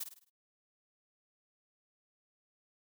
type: noise with echo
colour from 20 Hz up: blue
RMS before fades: -38 dBFS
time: 0-0.04 s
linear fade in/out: 10 ms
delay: 52 ms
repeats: 5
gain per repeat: -7 dB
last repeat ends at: 0.3 s
effects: noise-tail reverb RT60 0.1 s tail -21 dB re dry